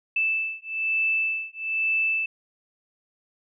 sine beating tone pair, 2637 / 2638.1 Hz, E7 / E7, 0 / +1 cents, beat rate 1.1 Hz, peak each -26 dBFS, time 0.16-2.26 s, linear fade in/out 5 ms, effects none

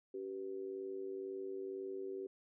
sine tone with amplitude modulation, 385.1 Hz, G4, 31 cents flat, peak -37 dBFS, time 0.14-2.27 s, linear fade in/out 5 ms, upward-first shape sine, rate 102 Hz, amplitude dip 75%, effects none

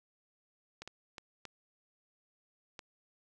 clicks, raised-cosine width 0.2 ms, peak -27 dBFS, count 5, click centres 0.82 / 0.876 / 1.182 / 1.453 / 2.792 s, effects none

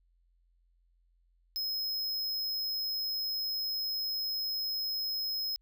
square tone, 5130 Hz, E8, 48 cents flat, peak -32 dBFS, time 1.56-5.56 s, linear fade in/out 0 ms, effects added 43 Hz sine -66 dBFS peak until 5.61 s

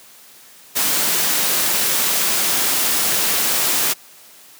white noise, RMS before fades -18 dBFS, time 0.75-3.94 s, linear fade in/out 20 ms, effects white hiss -45 dBFS RMS until 4.59 s + high-pass 150 Hz 12 dB/octave

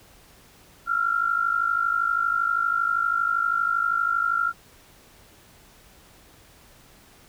sine tone pair together, 1347.4 / 1400 Hz, E6 / F6, +38 / +4 cents, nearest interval minor second, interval 66 cents, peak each -24 / -23 dBFS, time 0.86-4.53 s, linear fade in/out 50 ms, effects pink hiss -53 dBFS RMS until 7.28 s

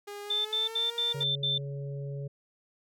sawtooth tone with pitch glide, 408.8 to 469.6 Hz, G#4 to A#4, -27 to +13 cents, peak -35 dBFS, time 0.07-1.24 s, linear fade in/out 10 ms, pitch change +240 cents, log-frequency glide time 0.23-0.94 s
sine tone bursts, 3553 Hz, A7, 16 cents sharp, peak -26 dBFS, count 6, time 0.3-1.58 s, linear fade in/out 5 ms, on 150 ms, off 76 ms
harmonic tone, 140 Hz, C#3, 18 cents sharp, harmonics 1 / 3 / 4, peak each -34 / -44 / -46 dBFS, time 1.14-2.28 s, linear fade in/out 10 ms
effects none

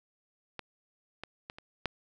clicks, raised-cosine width 0.3 ms, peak -22 / -23 / -24 / -30 / -14 dBFS, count 5, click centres 0.593 / 1.236 / 1.499 / 1.585 / 1.857 s, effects none

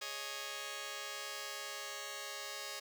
5% pulse chord, Ab suspended fourth, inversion none, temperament just, 415.3 / 553.7 / 623 Hz, Ab4 / Db5 / Eb5, 0 / -2 / +2 cents, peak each -37 / -33 / -36 dBFS, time 0.01-2.8 s, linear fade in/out 10 ms, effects none

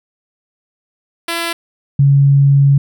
5% pulse / sine tone pair in turn, 336.8 / 139.7 Hz, E4 / C#3, +37 / +14 cents, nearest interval octave + minor third, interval 1523 cents, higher first, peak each -6 dBFS, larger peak neither, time 1.28-1.53 / 1.99-2.78 s, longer second, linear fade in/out 5 ms, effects none

